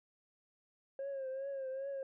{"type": "tone with vibrato", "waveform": "sine", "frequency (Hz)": 539, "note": "C#5", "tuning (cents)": -49, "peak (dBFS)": -36, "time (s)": [0.99, 2.03], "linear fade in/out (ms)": 2, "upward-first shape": "triangle", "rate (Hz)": 2.5, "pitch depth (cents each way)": 67, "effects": ["tanh soft clip ceiling -36 dBFS"]}